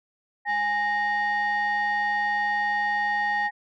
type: tone pair together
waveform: sine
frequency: 828.5 / 1860 Hz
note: G#5 / A#6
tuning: -4 / -4 cents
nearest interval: octave + major second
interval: 1400 cents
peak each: -23 dBFS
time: 0.45-3.51 s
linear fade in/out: 50 ms
effects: tanh soft clip ceiling -19 dBFS

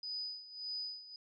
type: tone with tremolo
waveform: sine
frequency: 4978 Hz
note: D#8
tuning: in tune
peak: -37 dBFS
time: 0.03-1.16 s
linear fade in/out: 2 ms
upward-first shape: sine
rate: 1.7 Hz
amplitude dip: 80%
effects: none

